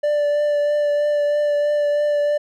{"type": "tone with vibrato", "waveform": "triangle", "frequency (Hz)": 587.3, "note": "D5", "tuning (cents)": 0, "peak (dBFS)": -14, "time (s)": [0.03, 2.38], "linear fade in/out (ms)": 10, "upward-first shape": "triangle", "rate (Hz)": 3.1, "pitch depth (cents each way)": 17, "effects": []}